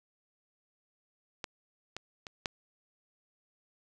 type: clicks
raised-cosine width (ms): 0.2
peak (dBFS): -19 / -21 / -25 / -14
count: 4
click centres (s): 1.442 / 1.966 / 2.268 / 2.458
effects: none